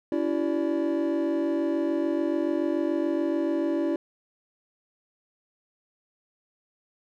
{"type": "tone cluster", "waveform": "triangle", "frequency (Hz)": [284.7, 331.5, 378.7, 582], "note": ["C#4", "E4", "F#4", "D5"], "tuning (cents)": [46, 10, 40, -16], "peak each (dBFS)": [-27, -24, -32, -30], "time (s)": [0.12, 3.96], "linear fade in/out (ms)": 2, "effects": []}